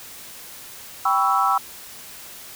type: chord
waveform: sine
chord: C# half-diminished seventh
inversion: second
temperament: equal with one note detuned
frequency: 784 / 987.8 / 1117.7 / 1318.5 Hz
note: G5 / B5 / C#6 / E6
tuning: 0 / 0 / +14 / 0 cents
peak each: -22 / -24 / -23 / -20 dBFS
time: 1.05-1.58 s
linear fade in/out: 5 ms
effects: white hiss -40 dBFS RMS until 2.55 s